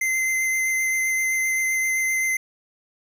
square tone with vibrato, 2069 Hz, C7, 20 cents flat, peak -21 dBFS, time 0.01-2.37 s, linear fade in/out 5 ms, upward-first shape sine, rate 7.7 Hz, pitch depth 11 cents each way, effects none

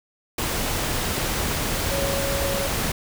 sine tone in noise, 554.4 Hz, C#5, in tune, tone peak -26 dBFS, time 1.91-2.67 s, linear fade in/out 5 ms, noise pink, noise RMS -25 dBFS, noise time 0.38-2.92 s, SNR -4 dB, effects none

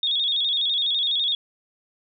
sine tone with vibrato, 3520 Hz, A7, in tune, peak -20 dBFS, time 0.03-1.35 s, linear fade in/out 2 ms, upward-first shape square, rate 12 Hz, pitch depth 77 cents each way, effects none

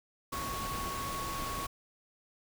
sine tone in noise, 1108.7 Hz, C#6, in tune, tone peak -37 dBFS, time 0.32-1.67 s, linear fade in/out 10 ms, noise pink, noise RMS -39 dBFS, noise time 0.32-1.67 s, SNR -1 dB, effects none

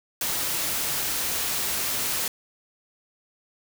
white noise, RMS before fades -27 dBFS, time 0.21-2.28 s, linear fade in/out 2 ms, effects none

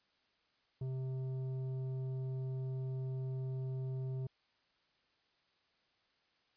sine tone with tanh clipping, 130.81 Hz, C3, in tune, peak -38 dBFS, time 0.81-4.27 s, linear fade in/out 5 ms, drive 9 dB, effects white hiss -75 dBFS RMS until 6.56 s + resampled to 11025 Hz

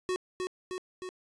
square tone with echo, 368.5 Hz, F#4, 7 cents flat, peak -29 dBFS, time 0.09-0.16 s, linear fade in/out 0 ms, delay 310 ms, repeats 3, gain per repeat -3 dB, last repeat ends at 1.09 s, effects resampled to 22050 Hz + 11-bit

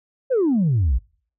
sine exponential sweep, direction down, 554.4 to 52.8 Hz, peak -14 dBFS, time 0.3-0.99 s, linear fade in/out 20 ms, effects noise-tail reverb RT60 0.5 s tail -26 dB re dry + tanh soft clip ceiling -13 dBFS

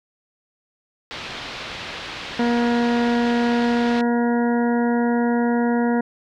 white low-pass noise, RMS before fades -33 dBFS, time 1.11-4.01 s, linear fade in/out 0 ms, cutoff 4000 Hz, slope 24 dB/octave
harmonic tone, 237.8 Hz, A#3, 35 cents sharp, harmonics 1 / 2 / 3 / 4 / 6 / 7 / 8, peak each -18 / -24 / -28 / -30 / -34 / -35 / -36 dBFS, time 2.39-6.01 s, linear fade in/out 5 ms
effects none

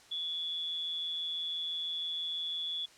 sine tone with amplitude modulation, 3412 Hz, G#7, 46 cents sharp, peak -31 dBFS, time 0.11-2.86 s, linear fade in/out 10 ms, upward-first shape sine, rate 166 Hz, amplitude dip 50%, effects white hiss -58 dBFS RMS until 2.97 s + low-pass 7000 Hz 12 dB/octave

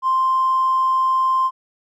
triangle tone with tanh clipping, 1046.5 Hz, C6, in tune, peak -14 dBFS, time 0.02-1.51 s, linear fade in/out 50 ms, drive 1 dB, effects none

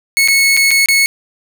sawtooth tone with dropouts, 2197 Hz, C#7, 16 cents flat, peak -5 dBFS, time 0.17-1.06 s, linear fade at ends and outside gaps 0 ms, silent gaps 0.276-0.284 / 0.567-0.573 / 0.707-0.713 / 0.859-0.886 s, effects none

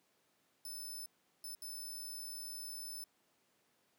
10% pulse tone bursts at uneven times, 5274 Hz, E8, in tune, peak -38 dBFS, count 3, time 0.65-1.06 / 1.44-1.55 / 1.62-3.04 s, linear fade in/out 2 ms, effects pink hiss -75 dBFS RMS until 3.98 s + high-pass 200 Hz 12 dB/octave

